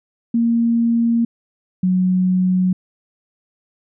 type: tone pair in turn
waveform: sine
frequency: 232.5 / 184.06 Hz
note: A#3 / F#3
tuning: -4 / -9 cents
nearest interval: major third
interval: 405 cents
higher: first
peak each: -13 dBFS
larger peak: neither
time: 0.34-1.25 / 1.83-2.73 s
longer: first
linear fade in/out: 5 ms
effects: none